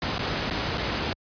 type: noise with dropouts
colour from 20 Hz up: pink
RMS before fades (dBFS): -27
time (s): 0.02-1.13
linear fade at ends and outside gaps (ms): 2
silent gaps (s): 0.182-0.191 / 0.501-0.508 / 0.775-0.779
effects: high-pass 60 Hz 12 dB/octave + resampled to 11025 Hz